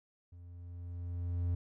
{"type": "tone with level ramp", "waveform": "triangle", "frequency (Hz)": 87.31, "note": "F2", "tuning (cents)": 0, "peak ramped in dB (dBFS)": [-48, -27], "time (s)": [0.32, 1.55], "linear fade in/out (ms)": 5, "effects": []}